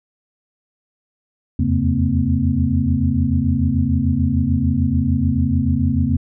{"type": "tone cluster", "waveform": "sine", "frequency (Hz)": [82.1, 88.9, 135.3, 226.6, 256], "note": ["E2", "F2", "C#3", "A#3", "C4"], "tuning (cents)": [-6, 31, -42, -49, -38], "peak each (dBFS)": -21, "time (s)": [1.59, 6.17], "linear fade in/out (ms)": 5, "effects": []}